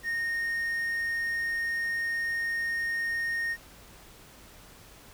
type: tone with quantisation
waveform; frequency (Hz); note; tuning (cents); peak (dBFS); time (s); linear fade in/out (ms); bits
triangle; 1849; A#6; -15; -26; 0.03-3.57; 50; 9
effects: added 50 Hz sine -61 dBFS peak until 5.13 s + pink hiss -52 dBFS RMS until 5.13 s